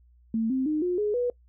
sine tone with pitch steps, 224.1 / 261.9 / 306.1 / 357.8 / 418.2 / 488.8 Hz, A3 / C4 / D#4 / F4 / G#4 / B4, +32 / +2 / -28 / +42 / +12 / -18 cents, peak -23 dBFS, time 0.34-1.3 s, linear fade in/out 2 ms, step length 160 ms, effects noise-tail reverb RT60 0.1 s tail -22 dB re dry + added 60 Hz sine -55 dBFS peak until 1.48 s

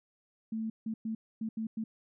sine tone bursts at uneven times, 221.8 Hz, A3, 14 cents sharp, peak -32 dBFS, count 6, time 0.52-0.7 / 0.86-0.94 / 1.05-1.15 / 1.41-1.49 / 1.57-1.67 / 1.77-1.84 s, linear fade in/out 5 ms, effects none

